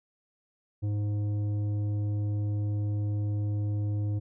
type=tone with tanh clipping; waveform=sine; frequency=103.7 Hz; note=G#2; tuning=2 cents flat; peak=-28 dBFS; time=0.82-4.2 s; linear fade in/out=20 ms; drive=9 dB; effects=none

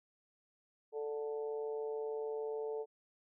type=harmonic tone; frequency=146.83 Hz; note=D3; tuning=in tune; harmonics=3 / 4 / 5 / 6; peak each=-37 / -48 / -52 / -52 dBFS; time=0.92-2.86 s; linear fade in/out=50 ms; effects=none

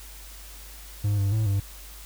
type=tone with pitch steps; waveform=triangle; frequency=103 / 99.1 / 109.4 / 99.3 Hz; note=G#2 / G2 / A2 / G2; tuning=-14 / +19 / -9 / +23 cents; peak=-19 dBFS; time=1.04-1.6 s; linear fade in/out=5 ms; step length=140 ms; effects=added 50 Hz sine -43 dBFS peak until 2.05 s + white hiss -46 dBFS RMS until 2.05 s

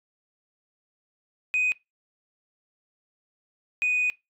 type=tone pair in turn; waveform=sine; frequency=2500 / 2486 Hz; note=D#7 / D#7; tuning=+8 / -2 cents; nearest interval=unison; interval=10 cents; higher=first; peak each=-20 dBFS; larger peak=neither; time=1.54-1.72 / 3.82-4.1 s; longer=second; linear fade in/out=0 ms; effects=noise-tail reverb RT60 0.2 s tail -22 dB re dry + tanh soft clip ceiling -18 dBFS

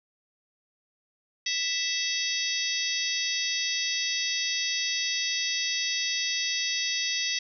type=harmonic tone with a mistuned harmonic; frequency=659.3 Hz; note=E5; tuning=in tune; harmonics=3 / 4 / 5 / 6 / 7 / 8 / 9; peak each=-34 / -34 / -34 / -34 / -34 / -34 / -34 dBFS; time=1.46-7.39 s; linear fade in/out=5 ms; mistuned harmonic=6; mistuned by=-85 cents; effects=none

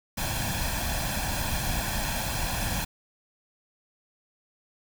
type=noise with comb filter; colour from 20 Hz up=pink; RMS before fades=-29 dBFS; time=0.17-2.85 s; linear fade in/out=10 ms; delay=1.2 ms; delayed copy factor=+0.7; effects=none

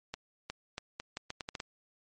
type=accelerating click train; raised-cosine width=0.2 ms; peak=-20 dBFS; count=10; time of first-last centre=0.14-1.601 s; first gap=360 ms; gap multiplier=0.78; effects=MP3 48 kbps

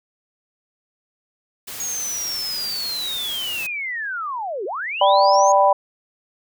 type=noise; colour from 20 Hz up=white; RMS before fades=-33 dBFS; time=1.67-3.67 s; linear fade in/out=10 ms
type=linear two-way sweep; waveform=sine; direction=down then up; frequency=6645 to 349.2 to 6645 Hz; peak=-24 dBFS; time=1.8-5.52 s; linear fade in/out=2 ms; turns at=4.65 s
type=chord; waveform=sine; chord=G major; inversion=second; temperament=equal; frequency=587.3 / 784 / 987.8 Hz; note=D5 / G5 / B5; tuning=0 / 0 / 0 cents; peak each=-16 dBFS; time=5.01-5.73 s; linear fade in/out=5 ms
effects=none

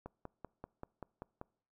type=click train; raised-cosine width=1 ms; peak=-30 dBFS; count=8; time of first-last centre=0.06-1.414 s; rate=5.17 Hz; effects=noise-tail reverb RT60 0.6 s tail -25 dB re dry

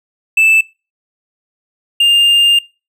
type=tone pair in turn; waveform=triangle; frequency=2637 / 2806 Hz; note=E7 / F7; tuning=0 / +8 cents; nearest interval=minor second; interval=108 cents; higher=second; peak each=-5 dBFS; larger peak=neither; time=0.37-0.61 / 2-2.59 s; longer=second; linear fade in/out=5 ms; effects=noise-tail reverb RT60 0.3 s tail -23 dB re dry

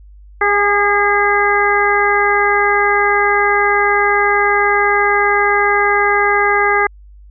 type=harmonic tone with a mistuned harmonic; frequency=407.4 Hz; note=G#4; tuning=33 cents flat; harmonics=1 / 2 / 3 / 4 / 5; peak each=-17 / -17 / -17 / -17 / -17 dBFS; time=0.41-6.87 s; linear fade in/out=5 ms; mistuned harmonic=2; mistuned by=+17 cents; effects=added 50 Hz sine -37 dBFS peak until 7.3 s

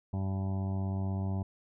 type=harmonic tone with a mistuned harmonic; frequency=96.2 Hz; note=G2; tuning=32 cents flat; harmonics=1 / 2 / 3 / 4 / 6 / 7 / 8 / 9 / 10; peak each=-31 / -36 / -46 / -48 / -52 / -48 / -52 / -51 / -56 dBFS; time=0.13-1.43 s; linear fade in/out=5 ms; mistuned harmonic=10; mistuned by=+47 cents; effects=none

